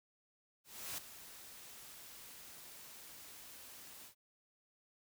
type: noise with ADSR envelope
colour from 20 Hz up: white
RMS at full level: -42 dBFS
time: 0.64-4.15 s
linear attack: 340 ms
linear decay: 4 ms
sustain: -12 dB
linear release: 100 ms
effects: none